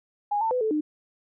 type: tone with pitch steps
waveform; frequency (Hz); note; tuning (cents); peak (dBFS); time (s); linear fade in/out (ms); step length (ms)
sine; 824 / 895 / 502 / 437.1 / 303.3; G#5 / A5 / B4 / A4 / D#4; -14 / +29 / +28 / -11 / -44; -22; 0.31-0.81; 10; 100
effects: none